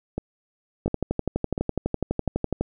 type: two click trains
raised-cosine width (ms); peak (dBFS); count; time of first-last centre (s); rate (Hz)
2; -13 / -10; 4 / 22; 0.18-2.278 / 0.86-2.61; 1.43 / 12
effects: none